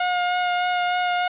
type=tone with vibrato; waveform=sawtooth; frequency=717 Hz; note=F5; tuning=45 cents sharp; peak=-16 dBFS; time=0-1.28 s; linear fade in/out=5 ms; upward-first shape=sine; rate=3.3 Hz; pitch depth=13 cents each way; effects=resampled to 8000 Hz + 8-bit